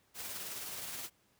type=noise with tremolo; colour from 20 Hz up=white; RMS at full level=-41 dBFS; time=0.14-1.1 s; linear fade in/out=50 ms; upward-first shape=triangle; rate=19 Hz; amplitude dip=35%; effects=pink hiss -71 dBFS RMS until 1.39 s + high-pass 60 Hz 12 dB/octave